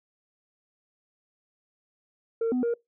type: tone with pitch steps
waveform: sine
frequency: 456.6 / 250.4 / 469.9 Hz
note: A#4 / B3 / A#4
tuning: -36 / +24 / +14 cents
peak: -21 dBFS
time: 2.41-2.74 s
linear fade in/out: 5 ms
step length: 110 ms
effects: noise-tail reverb RT60 0.2 s tail -26 dB re dry + tanh soft clip ceiling -22 dBFS